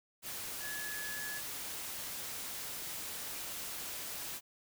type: tone in noise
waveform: sine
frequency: 1700 Hz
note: G#6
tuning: 40 cents sharp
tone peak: -41 dBFS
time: 0.6-1.42 s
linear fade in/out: 50 ms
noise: white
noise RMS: -42 dBFS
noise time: 0.22-4.41 s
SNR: -2 dB
effects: none